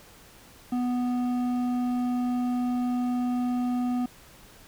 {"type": "tone with hard clipping", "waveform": "sine", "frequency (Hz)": 246.9, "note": "B3", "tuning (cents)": 0, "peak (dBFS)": -26, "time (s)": [0.72, 4.06], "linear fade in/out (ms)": 5, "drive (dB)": 8, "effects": ["pink hiss -52 dBFS RMS until 4.67 s"]}